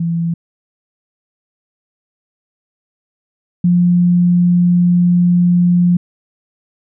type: tone pair in turn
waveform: sine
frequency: 167.9 / 176.12 Hz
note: E3 / F3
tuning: +32 / +15 cents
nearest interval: minor second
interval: 83 cents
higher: second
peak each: -14 / -8 dBFS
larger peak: second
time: 0-0.34 / 3.64-5.97 s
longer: second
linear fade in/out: 5 ms
effects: none